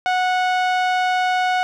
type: tone with low-pass filter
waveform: sawtooth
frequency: 735 Hz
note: F#5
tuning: 12 cents flat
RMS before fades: -19 dBFS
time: 0.06-1.63 s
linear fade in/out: 0 ms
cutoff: 3400 Hz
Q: 0.62
effects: 9-bit